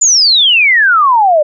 sine exponential sweep, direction down, 7180 to 579 Hz, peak -5 dBFS, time 0.01-1.43 s, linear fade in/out 10 ms, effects none

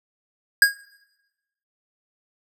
square tone with exponential decay, 1635 Hz, G#6, 28 cents flat, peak -8 dBFS, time 0.62-0.77 s, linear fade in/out 2 ms, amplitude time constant 31 ms, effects noise-tail reverb RT60 1.0 s tail -22 dB re dry

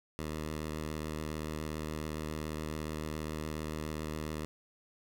10% pulse tone with vibrato, 77.3 Hz, D#2, 11 cents flat, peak -28 dBFS, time 0.19-4.45 s, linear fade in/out 0 ms, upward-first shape sine, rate 7.1 Hz, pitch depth 17 cents each way, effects none

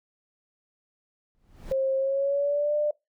brown noise with exponential growth, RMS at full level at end -33 dBFS, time 1.35-1.72 s, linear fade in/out 0 ms, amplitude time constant 79 ms
sine tone with pitch glide, 534 to 595.9 Hz, C5 to D5, +35 to +25 cents, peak -22 dBFS, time 1.71-2.91 s, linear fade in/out 5 ms, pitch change +190 cents, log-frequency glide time 1.97-2.75 s
effects noise-tail reverb RT60 0.2 s tail -23 dB re dry

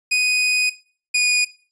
sawtooth tone pair in turn, 2489 / 2462 Hz, D#7 / D#7, 0 / -19 cents, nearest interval unison, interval 19 cents, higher first, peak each -12 / -11 dBFS, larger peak second, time 0.11-0.7 / 1.14-1.45 s, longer first, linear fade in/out 10 ms, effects noise-tail reverb RT60 0.4 s tail -18 dB re dry + resampled to 22050 Hz

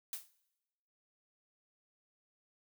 blue noise with exponential decay, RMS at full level -37 dBFS, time 0.13-0.31 s, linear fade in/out 1 ms, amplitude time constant 38 ms, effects noise-tail reverb RT60 1.0 s tail -21 dB re dry

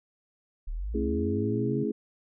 sine linear sweep, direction up, 32.7 to 143.5 Hz, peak -30 dBFS, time 0.67-1.84 s, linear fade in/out 10 ms
sine chord, A major seventh, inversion none, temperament equal with one note detuned, 220 / 271.6 / 329.6 / 415.3 Hz, A3 / C#4 / E4 / G#4, 0 / -35 / 0 / 0 cents, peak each -31 / -33 / -33 / -31 dBFS, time 0.94-1.92 s, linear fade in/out 10 ms
effects none

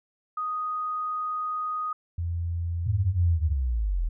sine tone, 1244.5 Hz, D#6, in tune, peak -27 dBFS, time 0.37-1.93 s, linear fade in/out 5 ms
sine tone with pitch glide, 85.2 to 86.09 Hz, F2 to F2, -42 to -24 cents, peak -26 dBFS, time 2.18-3.53 s, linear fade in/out 5 ms, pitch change +18 cents, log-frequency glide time 2.66-3.25 s
sine linear sweep, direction down, 110 to 37.83 Hz, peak -23 dBFS, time 2.86-4.09 s, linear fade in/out 10 ms
effects none

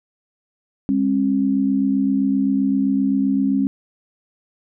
sine tone pair together, 202.3 / 270 Hz, G#3 / C#4, -45 / -45 cents, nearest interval perfect fourth, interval 500 cents, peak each -20 / -17 dBFS, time 0.89-3.67 s, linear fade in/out 0 ms, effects none

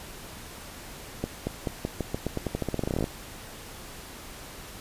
accelerating click train, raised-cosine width 2 ms, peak -14 dBFS, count 23, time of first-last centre 1.24-3.042 s, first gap 230 ms, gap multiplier 0.88, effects pink hiss -43 dBFS RMS until 4.8 s + resampled to 32000 Hz

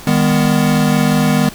square chord, G# minor, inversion second, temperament equal with one note detuned, 155.56 / 202.3 / 246.9 Hz, D#3 / G#3 / B3, 0 / -45 / 0 cents, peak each -16 dBFS, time 0.07-1.49 s, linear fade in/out 2 ms, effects pink hiss -34 dBFS RMS until 1.54 s

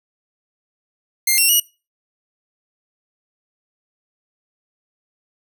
5% pulse tone with pitch steps, 2108 / 2730 / 2905 Hz, C7 / F7 / F#7, +12 / -40 / -32 cents, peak -4 dBFS, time 1.27-1.6 s, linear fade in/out 5 ms, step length 110 ms, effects noise-tail reverb RT60 0.3 s tail -24 dB re dry

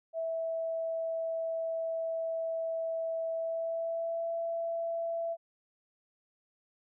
sine tone with pitch glide, 655 to 668.4 Hz, E5 to E5, -11 to +24 cents, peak -31 dBFS, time 0.13-5.37 s, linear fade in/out 50 ms, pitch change +35 cents, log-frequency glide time 3.31-4.32 s, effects none

